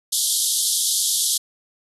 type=band-pass noise; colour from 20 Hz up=white; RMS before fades=-21 dBFS; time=0.12-1.38 s; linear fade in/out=10 ms; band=3200 to 12000 Hz; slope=96 dB/octave; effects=none